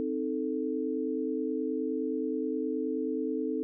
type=chord; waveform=sine; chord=A diminished; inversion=first; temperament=equal; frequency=261.6 / 311.1 / 440 Hz; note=C4 / Eb4 / A4; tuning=0 / 0 / 0 cents; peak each=-33 dBFS; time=0-3.63 s; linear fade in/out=0 ms; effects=none